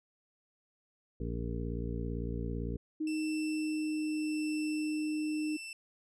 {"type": "harmonic tone", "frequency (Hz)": 57.8, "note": "A#1", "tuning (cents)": -14, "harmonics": [1, 2, 3, 4, 5, 7, 8], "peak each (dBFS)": [-37, -40, -42, -43, -44, -45, -46], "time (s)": [1.2, 2.77], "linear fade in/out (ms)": 5}
{"type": "tone with pitch glide", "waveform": "sine", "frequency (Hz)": [311.1, 306.3], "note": ["D#4", "D#4"], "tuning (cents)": [0, -27], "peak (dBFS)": -31, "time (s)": [3, 5.57], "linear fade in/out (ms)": 10, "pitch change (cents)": -27, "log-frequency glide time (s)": [3.17, 4.47]}
{"type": "tone with tremolo", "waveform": "sawtooth", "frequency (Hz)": 2666, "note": "E7", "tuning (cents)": 19, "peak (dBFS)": -38, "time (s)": [3.07, 5.73], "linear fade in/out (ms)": 2, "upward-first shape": "sine", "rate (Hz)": 0.83, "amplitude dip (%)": 35}
{"effects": ["resampled to 24000 Hz"]}